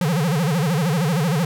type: tone with vibrato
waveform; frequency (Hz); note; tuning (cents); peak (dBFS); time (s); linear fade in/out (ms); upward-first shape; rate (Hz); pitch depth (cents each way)
square; 160.5; E3; -46; -18; 0.01-1.45; 2; sine; 13; 240
effects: none